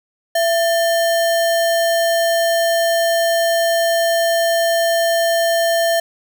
sine tone with sample-and-hold, 670 Hz, E5, 28 cents sharp, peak -13 dBFS, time 0.35-6 s, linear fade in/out 5 ms, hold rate 2450 Hz, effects none

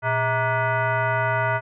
sine tone with frequency modulation, 408.8 Hz, G#4, 27 cents flat, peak -19 dBFS, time 0.02-1.61 s, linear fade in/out 50 ms, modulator 527 Hz, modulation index 2.7, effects none

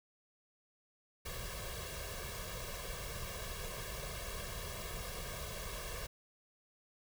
pink noise with comb filter, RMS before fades -43 dBFS, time 1.25-6.07 s, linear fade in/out 10 ms, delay 1.8 ms, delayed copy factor +1, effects none

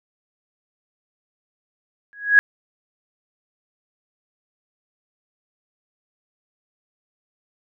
sine tone with exponential growth, 1661.2 Hz, G#6, in tune, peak -5 dBFS, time 2.13-2.39 s, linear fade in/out 0 ms, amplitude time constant 55 ms, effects none

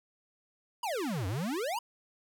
square exponential two-way sweep, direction down then up, 1008 to 87.7 to 1008 Hz, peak -32 dBFS, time 0.83-1.79 s, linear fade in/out 5 ms, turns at 1.27 s, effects none

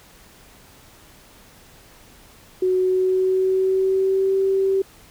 sine tone with pitch glide, 370 to 386.4 Hz, F#4 to G4, 0 to -25 cents, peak -16 dBFS, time 2.62-4.82 s, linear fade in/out 5 ms, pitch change +75 cents, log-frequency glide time 2.78-4.37 s, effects pink hiss -49 dBFS RMS until 5.1 s

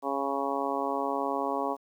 harmonic tone, 138.59 Hz, C#3, in tune, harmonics 2 / 3 / 4 / 5 / 6 / 7 / 8, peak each -35 / -35 / -35 / -35 / -35 / -35 / -35 dBFS, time 0.02-1.77 s, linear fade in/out 50 ms, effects 10-bit

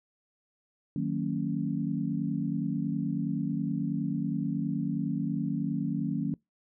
sine chord, D# minor seventh, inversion none, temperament equal with one note detuned, 155.56 / 185 / 227.9 / 277.2 Hz, D#3 / F#3 / A#3 / C#4, 0 / 0 / -39 / 0 cents, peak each -33 dBFS, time 0.96-6.34 s, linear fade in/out 2 ms, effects noise-tail reverb RT60 0.2 s tail -26 dB re dry

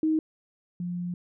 sine tone pair in turn, 314.3 / 176.39 Hz, D#4 / F3, +18 / +18 cents, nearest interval minor seventh, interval 1000 cents, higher first, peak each -21 / -29 dBFS, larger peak first, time 0.03-0.19 / 0.8-1.14 s, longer second, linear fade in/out 2 ms, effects none

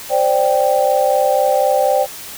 sine chord, C suspended second, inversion none, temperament equal, 523.3 / 587.3 / 784 Hz, C5 / D5 / G5, 0 / 0 / 0 cents, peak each -16 dBFS, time 0.09-2.07 s, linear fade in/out 50 ms, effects white hiss -32 dBFS RMS until 2.37 s

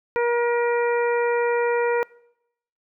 harmonic tone, 475.8 Hz, A#4, 35 cents sharp, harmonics 1 / 2 / 3 / 4 / 5, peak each -20 / -26 / -30 / -32 / -34 dBFS, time 0.16-2.03 s, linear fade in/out 0 ms, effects noise-tail reverb RT60 0.8 s tail -24 dB re dry

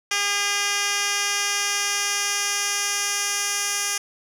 10% pulse tone with band-pass filter sweep, 405.5 Hz, G#4, 41 cents flat, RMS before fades -24 dBFS, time 0.11-3.98 s, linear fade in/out 5 ms, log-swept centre 4400 to 7000 Hz, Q 1.1, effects none

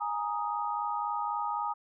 sine chord, Ab suspended second, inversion none, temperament just, 830.6 / 934.4 / 1245.9 Hz, Ab5 / Bb5 / Eb6, 0 / +4 / +2 cents, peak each -34 dBFS, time 0-1.74 s, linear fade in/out 20 ms, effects none

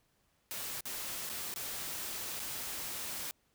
white noise with dropouts, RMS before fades -40 dBFS, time 0.51-3.31 s, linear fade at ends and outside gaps 0 ms, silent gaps 0.807-0.855 / 1.292-1.298 / 1.54-1.56 / 2.395-2.4 s, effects pink hiss -74 dBFS RMS until 3.54 s

